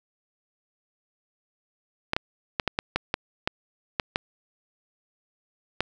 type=clicks; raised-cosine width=0.3 ms; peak=-7 dBFS; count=11; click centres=2.134 / 2.165 / 2.598 / 2.677 / 2.789 / 2.96 / 3.141 / 3.475 / 3.998 / 4.159 / 5.806 s; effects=none